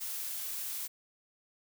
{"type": "noise", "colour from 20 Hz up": "blue", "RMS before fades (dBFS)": -38, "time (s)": [0, 0.88], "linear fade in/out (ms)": 20, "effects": []}